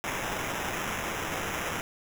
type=noise with sample-and-hold; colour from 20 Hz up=white; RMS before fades=-33 dBFS; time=0.04-1.81 s; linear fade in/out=0 ms; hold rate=4410 Hz; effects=none